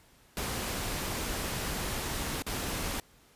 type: noise with dropouts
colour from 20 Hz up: pink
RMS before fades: -34 dBFS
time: 0.37-3 s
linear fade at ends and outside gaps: 1 ms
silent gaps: 2.422-2.465 s
effects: pink hiss -61 dBFS RMS until 3.35 s + resampled to 32000 Hz